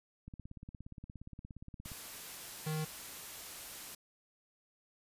click train, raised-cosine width 5 ms, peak -35 dBFS, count 29, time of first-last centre 0.28-1.917 s, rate 17.1 Hz
white noise, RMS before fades -47 dBFS, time 1.85-3.95 s, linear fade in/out 5 ms
square tone, 155.56 Hz, D#3, in tune, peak -35 dBFS, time 2.66-2.85 s, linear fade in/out 10 ms
effects resampled to 32000 Hz

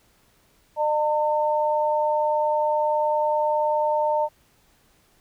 sine tone pair together, 604.5 / 905 Hz, D5 / A5, +50 / +48 cents, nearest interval perfect fifth, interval 698 cents, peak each -22 dBFS, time 0.76-4.29 s, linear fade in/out 50 ms, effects pink hiss -61 dBFS RMS until 5.2 s

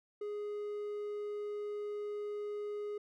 triangle tone, 415.3 Hz, G#4, in tune, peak -35 dBFS, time 0.21-2.98 s, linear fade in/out 5 ms, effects none

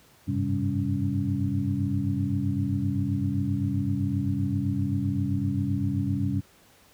sine tone cluster, 95.4 / 103.1 / 133.6 / 197.5 / 280.1 Hz, G2 / G#2 / C3 / G3 / C#4, -47 / -12 / +36 / +13 / +18 cents, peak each -30 dBFS, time 0.27-6.41 s, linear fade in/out 20 ms, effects pink hiss -57 dBFS RMS until 6.93 s + high-pass 60 Hz 12 dB/octave

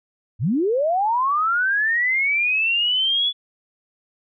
sine linear sweep, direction up, 86 to 3442 Hz, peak -17 dBFS, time 0.39-3.33 s, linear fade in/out 50 ms, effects none

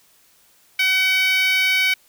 10% pulse tone with high-pass filter, 756 Hz, F#5, 37 cents sharp, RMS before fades -18 dBFS, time 0.79-1.94 s, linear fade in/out 5 ms, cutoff 2000 Hz, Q 7.3, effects white hiss -56 dBFS RMS until 2.08 s

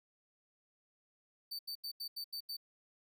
45% pulse tone bursts, 4571 Hz, D8, 48 cents flat, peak -39 dBFS, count 7, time 1.51-2.569 s, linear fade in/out 10 ms, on 81 ms, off 82 ms, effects none

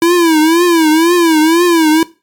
square tone with vibrato, 329.6 Hz, E4, in tune, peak -7 dBFS, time 0.02-2.03 s, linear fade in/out 2 ms, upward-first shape triangle, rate 2 Hz, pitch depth 140 cents each way, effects noise-tail reverb RT60 0.3 s tail -19 dB re dry + MP3 96 kbps

